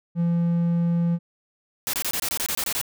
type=tone; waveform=triangle; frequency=170.5 Hz; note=F3; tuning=41 cents flat; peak=-17 dBFS; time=0.15-1.19 s; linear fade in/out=50 ms
type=noise bursts; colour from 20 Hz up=white; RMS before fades=-26 dBFS; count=11; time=1.87-2.814 s; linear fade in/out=0 ms; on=64 ms; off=24 ms
effects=none